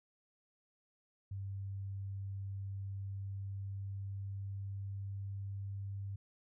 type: tone with pitch glide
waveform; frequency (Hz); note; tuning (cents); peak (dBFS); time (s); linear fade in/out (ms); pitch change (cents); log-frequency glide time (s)
sine; 98 to 98.91; G2 to G2; 0 to +16; -39; 1.31-6.16; 5; +16; 2.8-5.96
effects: none